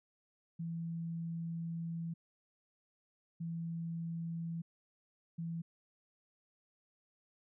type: tone bursts at uneven times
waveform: sine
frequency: 166.5 Hz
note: E3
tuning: 18 cents sharp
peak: -37 dBFS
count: 3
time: 0.59-2.14 / 3.4-4.62 / 5.38-5.62 s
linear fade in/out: 10 ms
effects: none